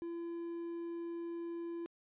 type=tone; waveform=triangle; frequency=339 Hz; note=E4; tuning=49 cents sharp; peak=-37 dBFS; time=0.02-1.86 s; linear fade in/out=0 ms; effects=resampled to 8000 Hz